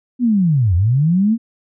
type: linear two-way sweep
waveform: sine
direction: down then up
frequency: 255.3 to 82.1 to 235.9 Hz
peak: -11 dBFS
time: 0.19-1.38 s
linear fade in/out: 50 ms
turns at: 0.75 s
effects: none